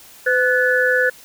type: tone cluster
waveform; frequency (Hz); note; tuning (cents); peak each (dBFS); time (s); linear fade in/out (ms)
sine; 506 / 1481 / 1725; B4 / F#6 / A6; +42 / +1 / -35; -18; 0.26-1.1; 10
effects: white hiss -44 dBFS RMS until 1.24 s